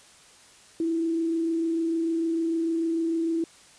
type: tone with frequency modulation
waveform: sine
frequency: 329.6 Hz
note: E4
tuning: in tune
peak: -23 dBFS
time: 0.8-3.44 s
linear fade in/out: 2 ms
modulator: 26.7 Hz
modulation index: 0.23
effects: white hiss -53 dBFS RMS until 3.78 s + resampled to 22050 Hz